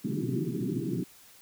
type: band-pass noise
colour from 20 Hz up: pink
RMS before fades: -31 dBFS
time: 0.04-1.04 s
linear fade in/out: 10 ms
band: 120 to 390 Hz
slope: 96 dB/octave
effects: white hiss -55 dBFS RMS until 1.41 s